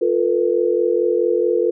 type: tone cluster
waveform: sine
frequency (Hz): 351.4 / 443.4 / 488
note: F4 / A4 / B4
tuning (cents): +11 / +13 / -21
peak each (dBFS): -19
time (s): 0.01-1.71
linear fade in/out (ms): 10
effects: none